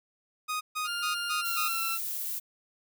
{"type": "tone bursts", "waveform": "sawtooth", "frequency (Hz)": 1244.5, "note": "D#6", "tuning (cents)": 0, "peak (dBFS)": -26, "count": 5, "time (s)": [0.48, 1.69], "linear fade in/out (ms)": 20, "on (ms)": 130, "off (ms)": 140}
{"type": "tone with pitch glide", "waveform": "20% pulse", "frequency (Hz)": [1404, 1344.5], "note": ["F6", "E6"], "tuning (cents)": [9, 34], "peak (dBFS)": -26, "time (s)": [0.84, 1.99], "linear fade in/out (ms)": 50, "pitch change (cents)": -75, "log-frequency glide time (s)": [1.3, 1.82]}
{"type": "noise", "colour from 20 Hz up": "violet", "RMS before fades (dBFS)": -34, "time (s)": [1.44, 2.4], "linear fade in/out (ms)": 20}
{"effects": []}